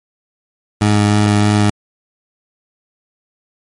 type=tone with vibrato; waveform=20% pulse; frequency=104.2 Hz; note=G#2; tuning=6 cents sharp; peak=-5 dBFS; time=0.81-1.7 s; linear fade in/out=5 ms; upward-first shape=sine; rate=3.2 Hz; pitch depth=10 cents each way; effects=MP3 48 kbps